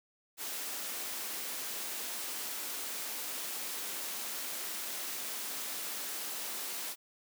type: high-pass noise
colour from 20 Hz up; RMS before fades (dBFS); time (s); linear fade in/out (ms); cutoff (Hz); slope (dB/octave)
white; -39; 0.37-6.96; 50; 210; 24
effects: none